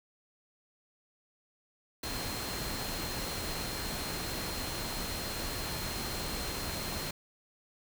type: tone in noise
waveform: sine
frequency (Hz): 4188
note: C8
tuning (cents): +1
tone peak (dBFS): -43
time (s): 2.03-7.11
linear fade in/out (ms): 5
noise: pink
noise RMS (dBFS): -37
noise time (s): 2.03-7.11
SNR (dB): -9
effects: none